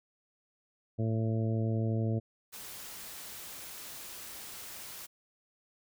harmonic tone, 111.7 Hz, A2, 27 cents sharp, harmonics 1 / 2 / 3 / 4 / 5 / 6, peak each -29 / -35 / -39 / -41 / -43 / -45 dBFS, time 0.98-2.2 s, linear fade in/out 20 ms
white noise, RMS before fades -45 dBFS, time 2.52-5.07 s, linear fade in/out 20 ms
effects none

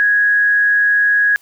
sine tone with frequency modulation, 1661.2 Hz, G#6, in tune, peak -10 dBFS, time 0-1.36 s, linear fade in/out 0 ms, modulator 163 Hz, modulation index 0.21, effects white hiss -53 dBFS RMS until 1.41 s

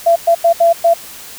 sine tone bursts at uneven times, 676 Hz, E5, 43 cents sharp, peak -6 dBFS, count 5, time 0.06-0.16 / 0.27-0.35 / 0.44-0.53 / 0.6-0.73 / 0.84-0.94 s, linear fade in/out 10 ms, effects white hiss -33 dBFS RMS until 1.38 s

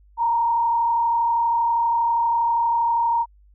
sine tone with frequency modulation, 932.3 Hz, A#5, in tune, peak -17 dBFS, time 0.17-3.26 s, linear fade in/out 50 ms, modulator 32.5 Hz, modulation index 0.57, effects added 50 Hz sine -50 dBFS peak until 3.54 s

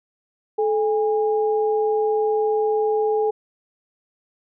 sine tone pair together, 432.7 / 816 Hz, A4 / G#5, -29 / -31 cents, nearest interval major seventh, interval 1098 cents, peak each -18 / -25 dBFS, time 0.58-3.31 s, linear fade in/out 10 ms, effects none

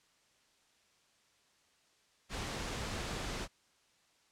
pink noise, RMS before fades -39 dBFS, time 2.29-3.48 s, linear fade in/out 50 ms, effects white hiss -70 dBFS RMS until 4.31 s + low-pass 7000 Hz 12 dB/octave

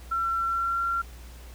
sine tone with pitch glide, 1353 to 1372.7 Hz, E6 to F6, +45 to -30 cents, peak -24 dBFS, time 0.11-1.02 s, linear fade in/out 10 ms, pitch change +25 cents, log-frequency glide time 0.44-0.8 s, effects added 60 Hz sine -42 dBFS peak until 1.54 s + pink hiss -51 dBFS RMS until 1.54 s

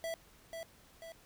square tone with echo, 659.3 Hz, E5, in tune, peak -37 dBFS, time 0.04-0.14 s, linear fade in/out 0 ms, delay 490 ms, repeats 2, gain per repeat -5 dB, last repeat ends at 1.12 s, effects pink hiss -62 dBFS RMS until 1.25 s

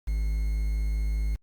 triangle tone with quantisation, 52.5 Hz, G#1, 19 cents sharp, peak -22 dBFS, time 0.07-1.36 s, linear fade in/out 10 ms, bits 8, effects Opus 48 kbps

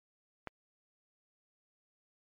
click, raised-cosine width 0.5 ms, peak -24 dBFS, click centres 0.473 s, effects MP3 48 kbps

